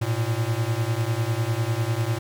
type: beating tone pair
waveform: square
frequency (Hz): 109.5 / 119.5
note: A2 / A#2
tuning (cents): -8 / +43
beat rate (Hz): 10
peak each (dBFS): -26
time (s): 0.01-2.19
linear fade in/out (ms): 10
effects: none